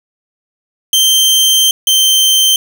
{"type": "tone pair in turn", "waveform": "sawtooth", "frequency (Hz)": [3136, 3120], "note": ["G7", "G7"], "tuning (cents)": [0, -9], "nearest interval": "unison", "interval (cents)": 9, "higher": "first", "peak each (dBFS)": -4, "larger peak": "neither", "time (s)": [[0.93, 1.71], [1.87, 2.56]], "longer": "first", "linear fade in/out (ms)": 2, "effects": []}